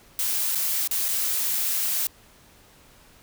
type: noise with dropouts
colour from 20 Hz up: blue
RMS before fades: -25 dBFS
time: 0.19-2.07 s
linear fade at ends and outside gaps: 1 ms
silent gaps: 0.55-0.555 / 0.875-0.911 / 1.083-1.087 s
effects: pink hiss -54 dBFS RMS until 3.22 s